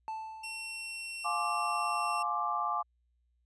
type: tone with exponential decay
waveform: triangle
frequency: 880 Hz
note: A5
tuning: in tune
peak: -32 dBFS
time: 0.08-1.28 s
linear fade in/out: 0 ms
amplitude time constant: 260 ms
type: tone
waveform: sawtooth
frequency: 2720 Hz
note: F7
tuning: 46 cents flat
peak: -35 dBFS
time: 0.43-2.23 s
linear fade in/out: 10 ms
type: chord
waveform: sine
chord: D half-diminished seventh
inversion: first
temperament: just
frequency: 704.8 / 845.8 / 1057.2 / 1174.7 Hz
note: F5 / Ab5 / C6 / D6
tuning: +16 / +31 / +18 / 0 cents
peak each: -37 / -36 / -38 / -32 dBFS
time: 1.24-2.83 s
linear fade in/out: 20 ms
effects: added 60 Hz sine -70 dBFS peak until 3.45 s + resampled to 24000 Hz